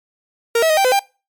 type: tone with pitch steps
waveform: 45% pulse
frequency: 464.8 / 645 / 624 / 783 / 508 / 794 Hz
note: A#4 / E5 / D#5 / G5 / B4 / G5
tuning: -5 / -38 / +5 / -2 / +49 / +22 cents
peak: -12 dBFS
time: 0.55-0.994 s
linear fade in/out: 5 ms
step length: 74 ms
effects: noise-tail reverb RT60 0.3 s tail -22 dB re dry + MP3 96 kbps